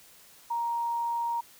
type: tone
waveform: sine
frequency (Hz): 937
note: A#5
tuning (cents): +9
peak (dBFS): -27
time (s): 0.5-1.41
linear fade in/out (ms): 10
effects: white hiss -55 dBFS RMS until 1.59 s